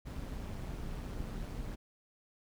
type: noise with amplitude modulation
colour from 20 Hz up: brown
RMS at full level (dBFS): -38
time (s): 0.05-1.76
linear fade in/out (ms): 20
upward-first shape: sine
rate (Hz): 195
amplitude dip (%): 60
effects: none